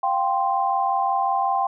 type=chord; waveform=sine; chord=F suspended second; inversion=none; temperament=equal; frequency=698.5 / 784 / 1046.5 Hz; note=F5 / G5 / C6; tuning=0 / 0 / 0 cents; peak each=-27 / -21 / -24 dBFS; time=0.03-1.67 s; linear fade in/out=5 ms; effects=none